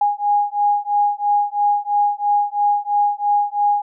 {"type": "beating tone pair", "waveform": "sine", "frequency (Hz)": [821, 824], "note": ["G#5", "G#5"], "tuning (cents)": [-20, -14], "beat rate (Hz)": 3, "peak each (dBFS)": [-18, -18], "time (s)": [0.01, 3.82], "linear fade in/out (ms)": 5, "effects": []}